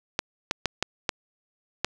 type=clicks; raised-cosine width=0.2 ms; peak=-6 dBFS; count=6; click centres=0.191 / 0.511 / 0.657 / 0.826 / 1.092 / 1.846 s; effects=none